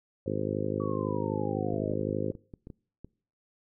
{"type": "harmonic tone", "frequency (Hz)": 51.91, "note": "G#1", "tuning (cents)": 0, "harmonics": [2, 3, 4, 5, 6, 7, 8, 9, 10], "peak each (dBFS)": [-37, -37, -37, -37, -37, -37, -37, -37, -37], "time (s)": [0.26, 2.32], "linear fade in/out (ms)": 5}
{"type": "linear sweep", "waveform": "sine", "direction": "down", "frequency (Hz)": [1146, 587.3], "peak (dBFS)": -39, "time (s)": [0.8, 1.94], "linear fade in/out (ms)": 2}
{"type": "clicks", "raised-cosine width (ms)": 3, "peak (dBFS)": -30, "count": 11, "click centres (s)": [1.737, 1.798, 1.858, 1.907, 2.009, 2.099, 2.352, 2.538, 2.671, 2.702, 3.046]}
{"effects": ["noise-tail reverb RT60 0.5 s tail -24 dB re dry"]}